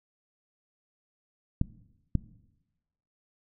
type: clicks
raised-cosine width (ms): 5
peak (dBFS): -12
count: 2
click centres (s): 1.614 / 2.153
effects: noise-tail reverb RT60 1.0 s tail -19 dB re dry